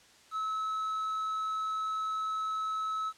triangle tone with quantisation, 1295 Hz, E6, 31 cents flat, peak -29 dBFS, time 0.31-3.13 s, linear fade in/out 50 ms, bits 9, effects white hiss -59 dBFS RMS until 3.17 s + low-pass 7000 Hz 12 dB/octave

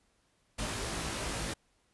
pink noise with comb filter, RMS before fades -36 dBFS, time 0.58-1.54 s, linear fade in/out 10 ms, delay 18 ms, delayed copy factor +0.75, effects pink hiss -72 dBFS RMS until 1.93 s + resampled to 24000 Hz

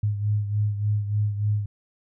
sine beating tone pair, 103.83 / 107.23 Hz, G#2 / A2, 0 / -44 cents, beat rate 3.4 Hz, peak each -22 / -29 dBFS, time 0.03-1.66 s, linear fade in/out 5 ms, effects none

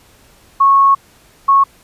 sine tone bursts at uneven times, 1100 Hz, C#6, 14 cents flat, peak -6 dBFS, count 2, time 0.6-0.95 / 1.48-1.64 s, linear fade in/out 10 ms, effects pink hiss -48 dBFS RMS until 1.83 s + resampled to 32000 Hz

